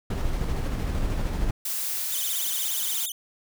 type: noise with tremolo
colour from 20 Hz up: brown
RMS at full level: -25 dBFS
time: 0.1-1.51 s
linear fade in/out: 5 ms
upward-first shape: square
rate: 13 Hz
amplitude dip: 25%
type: noise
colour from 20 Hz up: blue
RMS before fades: -29 dBFS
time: 1.65-3.06 s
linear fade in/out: 5 ms
type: tone with vibrato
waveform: 10% pulse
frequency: 3322 Hz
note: G#7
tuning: in tune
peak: -23 dBFS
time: 2.12-3.12 s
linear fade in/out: 2 ms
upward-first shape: sine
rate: 17 Hz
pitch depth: 200 cents each way
effects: none